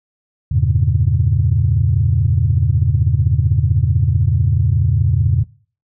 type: chord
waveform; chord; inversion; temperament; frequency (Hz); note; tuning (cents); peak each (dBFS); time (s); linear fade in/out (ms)
sine; E diminished seventh; none; equal with one note detuned; 82.41 / 98 / 113.94 / 138.59; E2 / G2 / Bb2 / Db3; 0 / 0 / -39 / 0; -17; 0.51-5.44; 10
effects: noise-tail reverb RT60 0.4 s tail -20 dB re dry + tanh soft clip ceiling -2 dBFS